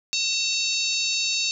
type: harmonic tone with a mistuned harmonic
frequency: 895 Hz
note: A5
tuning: 29 cents sharp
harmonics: 3 / 4 / 5 / 6 / 7 / 8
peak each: -28 / -28 / -27 / -32 / -31 / -34 dBFS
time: 0.13-1.51 s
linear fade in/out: 0 ms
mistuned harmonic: 4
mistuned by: +92 cents
effects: none